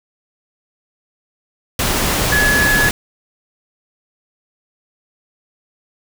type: tone in noise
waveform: sine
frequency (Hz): 1695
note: G#6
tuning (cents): +35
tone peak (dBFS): -13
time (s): 2.32-2.89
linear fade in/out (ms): 2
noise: pink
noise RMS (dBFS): -17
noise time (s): 1.79-2.91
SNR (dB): +1
effects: none